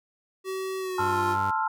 square tone with pitch glide, 380 to 352.5 Hz, F#4 to F4, +46 to +16 cents, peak -30 dBFS, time 0.44-1.37 s, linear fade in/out 50 ms, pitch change -130 cents, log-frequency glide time 0.79-1.2 s
sine chord, F major seventh, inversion first, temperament equal with one note detuned, 880 / 1046.5 / 1330 / 1396.9 Hz, A5 / C6 / E6 / F6, 0 / 0 / +15 / 0 cents, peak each -26 / -31 / -32 / -31 dBFS, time 0.98-1.68 s, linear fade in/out 5 ms
sawtooth tone, 98 Hz, G2, in tune, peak -29 dBFS, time 0.99-1.51 s, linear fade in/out 10 ms
effects none

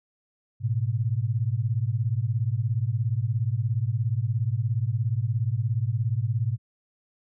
sine beating tone pair, 107.3 / 124.3 Hz, A2 / B2, -43 / +12 cents, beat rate 17 Hz, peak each -25 / -26 dBFS, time 0.6-6.58 s, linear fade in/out 50 ms, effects none

